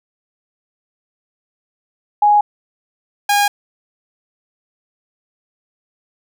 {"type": "tone pair in turn", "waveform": ["sine", "sawtooth"], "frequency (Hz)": [830.6, 816.3], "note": ["G#5", "G#5"], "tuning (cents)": [0, -30], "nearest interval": "unison", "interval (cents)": 30, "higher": "first", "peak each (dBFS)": -8, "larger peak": "neither", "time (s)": [[2.22, 2.41], [3.29, 3.48]], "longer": "neither", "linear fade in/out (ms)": 5, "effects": []}